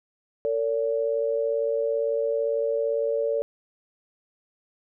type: tone pair together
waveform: sine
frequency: 453.2 / 571 Hz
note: A#4 / D5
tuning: -49 / -49 cents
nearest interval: major third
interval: 400 cents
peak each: -25 dBFS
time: 0.45-3.42 s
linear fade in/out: 0 ms
effects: none